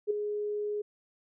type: tone with ADSR envelope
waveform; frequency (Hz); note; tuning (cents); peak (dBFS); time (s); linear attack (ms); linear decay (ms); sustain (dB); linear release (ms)
sine; 416.8; G#4; +6; -22; 0.07-0.82; 35; 7; -8; 10
effects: none